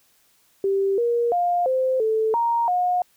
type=tone with pitch steps; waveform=sine; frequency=391.6 / 473.1 / 704 / 519 / 439.7 / 934 / 720 Hz; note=G4 / A#4 / F5 / C5 / A4 / A#5 / F#5; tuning=-2 / +26 / +14 / -14 / -1 / +3 / -47 cents; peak=-18 dBFS; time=0.64-3.02 s; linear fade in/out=2 ms; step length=340 ms; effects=white hiss -61 dBFS RMS until 3.16 s